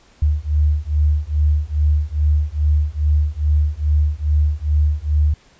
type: beating tone pair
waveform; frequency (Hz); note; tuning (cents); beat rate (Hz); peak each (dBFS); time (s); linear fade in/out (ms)
sine; 73.8 / 76.2; D2 / D#2; +9 / -36; 2.4; -17; 0.22-5.34; 5
effects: pink hiss -52 dBFS RMS until 5.59 s + resampled to 16000 Hz

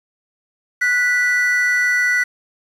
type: tone pair together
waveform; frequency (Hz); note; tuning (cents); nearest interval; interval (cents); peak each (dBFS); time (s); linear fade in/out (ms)
triangle; 1475.1 / 1969; F#6 / B6; -6 / -6; perfect fourth; 500; -17 / -14; 0.81-2.24; 10
effects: resampled to 32000 Hz + 7-bit

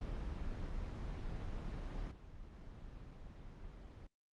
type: noise with level steps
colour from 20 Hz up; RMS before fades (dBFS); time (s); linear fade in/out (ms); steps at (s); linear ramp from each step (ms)
brown; -42 / -53 / -51; 0.01-4.07; 5; 2.11 / 2.52; 5
effects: low-pass 5000 Hz 12 dB/octave + Opus 24 kbps

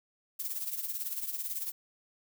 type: noise with tremolo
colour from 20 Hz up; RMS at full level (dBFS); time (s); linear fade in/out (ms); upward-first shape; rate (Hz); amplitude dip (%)
violet; -33; 0.39-1.72; 10; triangle; 18; 75
effects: none

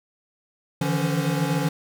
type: tone cluster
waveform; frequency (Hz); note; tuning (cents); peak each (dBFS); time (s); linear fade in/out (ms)
square; 147.3 / 160.2 / 168.4 / 280.2 / 521; D3 / E3 / E3 / C#4 / C5; +6 / -49 / +37 / +19 / -7; -27 / -30 / -27 / -29 / -35; 0.81-1.69; 5
effects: none

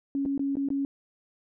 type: tone with dropouts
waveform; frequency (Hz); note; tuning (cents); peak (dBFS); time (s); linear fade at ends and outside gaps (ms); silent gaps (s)
sine; 277.2; C#4; 0; -25; 0.15-0.85; 1; 0.253-0.259 / 0.378-0.394 / 0.555-0.569 / 0.687-0.703
effects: none

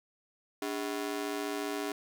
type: ring-modulated tone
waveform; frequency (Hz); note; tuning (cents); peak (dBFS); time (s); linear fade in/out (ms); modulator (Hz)
sawtooth; 349.2; F4; 0; -26; 0.62-1.92; 2; 57.3
effects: 11-bit

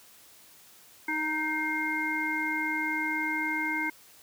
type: harmonic tone with a mistuned harmonic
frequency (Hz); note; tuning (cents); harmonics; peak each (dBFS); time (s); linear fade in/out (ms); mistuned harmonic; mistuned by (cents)
311.1; D#4; 0; 1 / 3 / 5 / 7; -34 / -35 / -34 / -30; 1.08-3.9; 5; 7; -40
effects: white hiss -55 dBFS RMS until 4.22 s + high-pass 60 Hz 12 dB/octave

